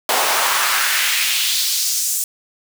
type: noise with high-pass filter sweep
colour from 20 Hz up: pink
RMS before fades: -18 dBFS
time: 0.09-2.24 s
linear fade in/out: 2 ms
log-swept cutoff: 620 to 8100 Hz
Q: 1.6
effects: none